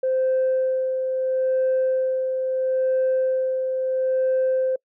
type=tone with tremolo; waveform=sine; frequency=520 Hz; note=C5; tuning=11 cents flat; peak=-16 dBFS; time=0.03-4.76 s; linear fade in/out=5 ms; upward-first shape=sine; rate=0.75 Hz; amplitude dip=45%; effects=noise-tail reverb RT60 0.1 s tail -26 dB re dry + tanh soft clip ceiling -15 dBFS